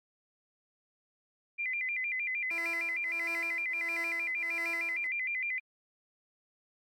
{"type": "tone with vibrato", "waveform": "sine", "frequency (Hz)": 2200, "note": "C#7", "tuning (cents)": -14, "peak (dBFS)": -31, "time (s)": [1.58, 5.6], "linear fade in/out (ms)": 20, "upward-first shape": "square", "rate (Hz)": 6.5, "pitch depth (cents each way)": 140}
{"type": "tone with tremolo", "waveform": "10% pulse", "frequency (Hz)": 335.9, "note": "E4", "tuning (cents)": 33, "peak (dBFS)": -31, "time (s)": [2.51, 5.07], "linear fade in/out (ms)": 0, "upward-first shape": "triangle", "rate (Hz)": 1.5, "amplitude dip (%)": 95}
{"effects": ["AAC 64 kbps"]}